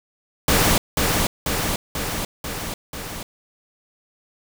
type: noise with echo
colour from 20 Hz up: pink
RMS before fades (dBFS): -17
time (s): 0.48-0.78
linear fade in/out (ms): 2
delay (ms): 490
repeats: 5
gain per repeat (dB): -3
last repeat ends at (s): 3.23
effects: none